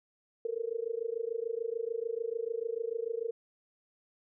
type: tone with amplitude modulation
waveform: sine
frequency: 460 Hz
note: A#4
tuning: 23 cents flat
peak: -28 dBFS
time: 0.45-3.31 s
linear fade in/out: 2 ms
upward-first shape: sine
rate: 26.8 Hz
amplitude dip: 95%
effects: none